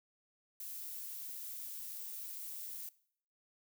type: noise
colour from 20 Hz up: violet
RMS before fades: -45 dBFS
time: 0.6-2.89 s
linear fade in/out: 2 ms
effects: noise-tail reverb RT60 0.6 s tail -20 dB re dry